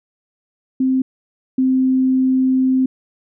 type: tone pair in turn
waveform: sine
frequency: 261.1 / 260.2 Hz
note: C4 / C4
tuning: -3 / -9 cents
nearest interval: unison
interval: 6 cents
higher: first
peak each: -13 / -12 dBFS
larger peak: second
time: 0.8-1.02 / 1.58-2.86 s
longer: second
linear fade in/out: 5 ms
effects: none